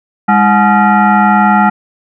sine tone with frequency modulation, 323.6 Hz, E4, 32 cents flat, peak -5 dBFS, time 0.28-1.7 s, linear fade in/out 10 ms, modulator 528 Hz, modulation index 2.2, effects none

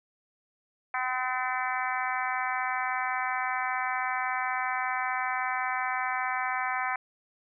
harmonic tone, 254.8 Hz, C4, 46 cents flat, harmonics 3 / 4 / 5 / 6 / 7 / 8 / 9, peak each -33 / -34 / -35 / -36 / -36 / -37 / -38 dBFS, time 0.94-6.96 s, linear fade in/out 2 ms, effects none

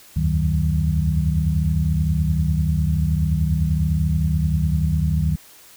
sine tone cluster, 73.9 / 83.7 / 94.4 / 155.6 / 189.1 Hz, D2 / E2 / F#2 / D#3 / F#3, +11 / +27 / +35 / 0 / +38 cents, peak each -21 / -27 / -28 / -20 / -27 dBFS, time 0.16-5.36 s, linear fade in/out 10 ms, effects white hiss -47 dBFS RMS until 5.76 s

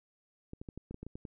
clicks, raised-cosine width 3 ms, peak -30 dBFS, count 10, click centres 0.534 / 0.615 / 0.688 / 0.776 / 0.91 / 0.944 / 1.03 / 1.066 / 1.155 / 1.252 s, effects none

